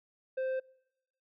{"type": "tone with tanh clipping", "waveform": "sine", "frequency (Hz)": 522, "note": "C5", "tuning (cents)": -4, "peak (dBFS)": -32, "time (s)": [0.37, 0.6], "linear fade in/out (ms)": 10, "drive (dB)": 7, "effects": ["noise-tail reverb RT60 0.9 s tail -26 dB re dry"]}